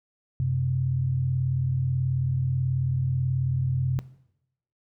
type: tone pair together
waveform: sine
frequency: 91.7 / 130.13 Hz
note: F#2 / C3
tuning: -15 / -9 cents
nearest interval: tritone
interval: 606 cents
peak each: -30 / -23 dBFS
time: 0.4-3.99 s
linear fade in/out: 0 ms
effects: noise-tail reverb RT60 0.8 s tail -17 dB re dry